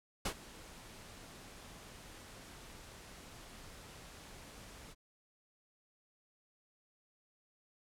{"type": "noise with ADSR envelope", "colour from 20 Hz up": "pink", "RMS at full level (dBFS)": -34, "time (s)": [0.25, 4.95], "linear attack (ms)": 6, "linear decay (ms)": 76, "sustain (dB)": -19, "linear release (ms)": 37, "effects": ["low-pass 11000 Hz 12 dB/octave"]}